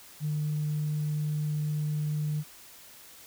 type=tone; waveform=sine; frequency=150.7 Hz; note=D3; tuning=45 cents sharp; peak=-26 dBFS; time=0.2-2.44 s; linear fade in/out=50 ms; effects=tanh soft clip ceiling -23 dBFS + white hiss -51 dBFS RMS until 3.26 s